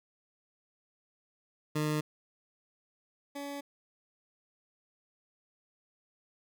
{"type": "tone pair in turn", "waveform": "20% pulse", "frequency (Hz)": [152.1, 283.3], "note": ["D#3", "C#4"], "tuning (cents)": [-39, 38], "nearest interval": "major seventh", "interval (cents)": 1077, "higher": "second", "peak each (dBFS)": [-24, -33], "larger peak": "first", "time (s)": [[1.75, 2.01], [3.35, 3.61]], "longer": "neither", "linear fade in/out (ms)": 10, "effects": []}